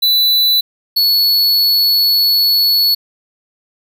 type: tone pair in turn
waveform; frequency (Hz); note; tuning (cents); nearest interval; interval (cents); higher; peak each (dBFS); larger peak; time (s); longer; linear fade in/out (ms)
square; 3980 / 4405; B7 / C#8; +13 / -12; major second; 175; second; -10; neither; 0.02-0.61 / 0.96-2.95; second; 10
effects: none